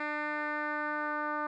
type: tone with low-pass filter sweep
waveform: 10% pulse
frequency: 299.5 Hz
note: D4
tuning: 34 cents sharp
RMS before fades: -34 dBFS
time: 0-1.47 s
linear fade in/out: 5 ms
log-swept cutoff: 2200 to 1300 Hz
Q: 2.5
effects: none